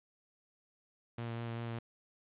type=tone with vibrato; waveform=sawtooth; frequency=116.54 Hz; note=A#2; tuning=in tune; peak=-34 dBFS; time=1.18-1.79 s; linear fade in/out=5 ms; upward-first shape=sine; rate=5.1 Hz; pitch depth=16 cents each way; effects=resampled to 8000 Hz + 11-bit